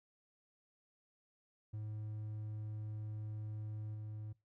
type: tone with level steps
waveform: triangle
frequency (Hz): 107.1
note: A2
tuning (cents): -46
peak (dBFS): -39 / -41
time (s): 1.73-4.33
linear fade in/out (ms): 10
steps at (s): 3.94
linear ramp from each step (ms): 10
effects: noise-tail reverb RT60 0.2 s tail -20 dB re dry